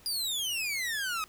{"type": "exponential sweep", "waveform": "sawtooth", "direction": "down", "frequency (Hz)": [4906, 1244.5], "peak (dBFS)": -27, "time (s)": [0.06, 1.24], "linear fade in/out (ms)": 0, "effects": ["pink hiss -57 dBFS RMS until 1.28 s"]}